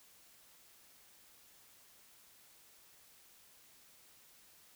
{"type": "silence", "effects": ["white hiss -63 dBFS RMS until 4.75 s"]}